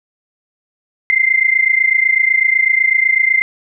sine tone pair together, 2072 / 2100 Hz, C7 / C7, -17 / +6 cents, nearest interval unison, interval 23 cents, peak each -13 dBFS, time 1.1-3.42 s, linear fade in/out 0 ms, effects none

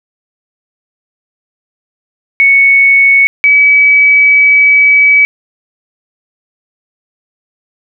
sine tone pair in turn, 2217 / 2283 Hz, C#7 / D7, 0 / -50 cents, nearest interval minor second, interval 50 cents, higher second, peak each -3 dBFS, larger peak neither, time 2.4-3.27 / 3.44-5.25 s, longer second, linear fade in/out 0 ms, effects none

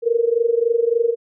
sine tone with amplitude modulation, 466.2 Hz, A#4, in tune, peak -11 dBFS, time 0.02-1.16 s, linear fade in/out 50 ms, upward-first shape sine, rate 23.5 Hz, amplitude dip 85%, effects none

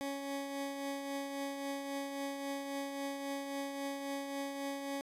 20% pulse tone with tremolo, 277.9 Hz, C#4, 4 cents sharp, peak -31 dBFS, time 0.01-5.01 s, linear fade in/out 0 ms, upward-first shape triangle, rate 3.7 Hz, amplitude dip 45%, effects resampled to 32000 Hz + 12-bit

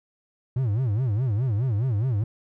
triangle tone with vibrato, 115.8 Hz, A#2, 11 cents flat, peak -19 dBFS, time 0.56-2.24 s, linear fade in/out 5 ms, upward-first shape sine, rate 4.8 Hz, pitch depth 260 cents each way, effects none

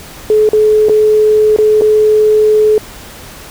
sine tone with dropouts, 428.3 Hz, A4, 47 cents flat, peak -5 dBFS, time 0.3-2.78 s, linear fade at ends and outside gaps 1 ms, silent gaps 0.49-0.532 / 0.886-0.895 / 1.563-1.586 / 1.811-1.819 s, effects pink hiss -32 dBFS RMS until 3.5 s

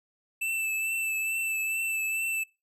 square tone with vibrato, 2647 Hz, E7, 7 cents sharp, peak -28 dBFS, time 0.41-2.44 s, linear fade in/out 10 ms, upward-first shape triangle, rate 2.3 Hz, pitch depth 27 cents each way, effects noise-tail reverb RT60 0.3 s tail -24 dB re dry

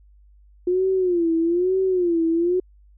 sine tone with vibrato, 352.9 Hz, F4, 18 cents sharp, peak -17 dBFS, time 0.67-2.6 s, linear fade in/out 5 ms, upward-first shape sine, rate 1.1 Hz, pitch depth 130 cents each way, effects added 50 Hz sine -49 dBFS peak until 2.97 s

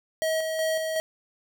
square tone with tremolo, 638 Hz, D#5, 43 cents sharp, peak -24 dBFS, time 0.22-1 s, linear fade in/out 0 ms, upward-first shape square, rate 2.7 Hz, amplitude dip 35%, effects none

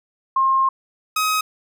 sine / sawtooth tone pair in turn, 1066 / 1265.4 Hz, C6 / D#6, +32 / +29 cents, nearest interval minor third, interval 297 cents, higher second, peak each -14 / -14 dBFS, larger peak neither, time 0.36-0.69 / 1.16-1.41 s, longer first, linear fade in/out 5 ms, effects none

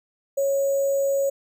sine tone with sample-and-hold, 552 Hz, C#5, 7 cents flat, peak -19 dBFS, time 0.37-1.3 s, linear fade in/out 10 ms, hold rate 7350 Hz, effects none

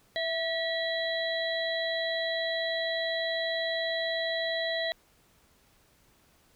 harmonic tone with a mistuned harmonic, 659.3 Hz, E5, in tune, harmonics 1 / 3 / 5 / 6, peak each -31 / -33 / -39 / -35 dBFS, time 0.16-4.92 s, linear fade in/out 0 ms, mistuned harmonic 3, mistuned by -36 cents, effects pink hiss -64 dBFS RMS until 6.55 s

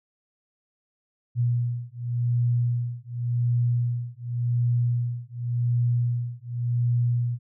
sine beating tone pair, 120 / 120.89 Hz, B2 / B2, -49 / -37 cents, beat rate 0.89 Hz, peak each -25 dBFS, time 1.35-7.39 s, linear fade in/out 50 ms, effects none

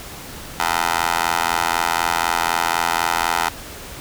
15% pulse tone with high-pass filter, 84 Hz, E2, 33 cents sharp, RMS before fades -20 dBFS, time 0.6-3.49 s, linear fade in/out 0 ms, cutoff 960 Hz, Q 1.8, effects pink hiss -35 dBFS RMS until 4 s

